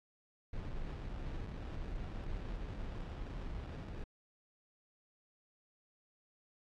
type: noise with sample-and-hold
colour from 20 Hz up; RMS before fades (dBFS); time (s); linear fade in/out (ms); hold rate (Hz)
brown; -42; 0.53-4.04; 5; 2100
effects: low-pass 4000 Hz 12 dB/octave + AAC 64 kbps